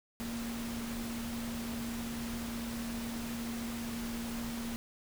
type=tone in noise; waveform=sine; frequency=233.1 Hz; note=A#3; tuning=in tune; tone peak=-37 dBFS; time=0.2-4.76 s; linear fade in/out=0 ms; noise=pink; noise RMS=-43 dBFS; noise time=0.2-4.76 s; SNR=+3 dB; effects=none